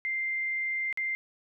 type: tone with dropouts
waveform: sine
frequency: 2093 Hz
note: C7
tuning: in tune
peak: -28 dBFS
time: 0.05-1.15 s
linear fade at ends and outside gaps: 0 ms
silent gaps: 0.927-0.974 s
effects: none